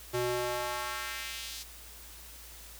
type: tone with high-pass filter sweep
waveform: square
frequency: 122.3 Hz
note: B2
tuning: 16 cents flat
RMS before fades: -35 dBFS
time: 0.13-1.64 s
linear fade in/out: 20 ms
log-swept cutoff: 260 to 4700 Hz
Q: 1.3
effects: added 57 Hz sine -52 dBFS peak until 2.79 s + white hiss -50 dBFS RMS until 2.79 s